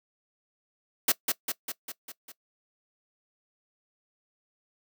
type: noise with echo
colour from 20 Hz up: white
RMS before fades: -22 dBFS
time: 1.08-1.12 s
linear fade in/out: 5 ms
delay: 200 ms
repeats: 6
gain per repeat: -4 dB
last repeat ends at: 2.32 s
effects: noise-tail reverb RT60 0.1 s tail -20 dB re dry + high-pass 200 Hz 12 dB/octave